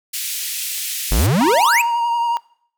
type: band-pass noise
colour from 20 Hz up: white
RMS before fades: -25 dBFS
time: 0.13-1.27 s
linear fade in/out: 10 ms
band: 2200 to 16000 Hz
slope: 24 dB/octave
type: exponential sweep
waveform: square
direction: up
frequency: 41 to 2773 Hz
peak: -14 dBFS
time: 1.11-1.82 s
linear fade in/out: 10 ms
type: tone with vibrato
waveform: triangle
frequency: 940 Hz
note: A#5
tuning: 14 cents sharp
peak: -14 dBFS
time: 1.41-2.37 s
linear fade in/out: 0 ms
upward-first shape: triangle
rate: 11 Hz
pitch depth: 27 cents each way
effects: noise-tail reverb RT60 0.6 s tail -21 dB re dry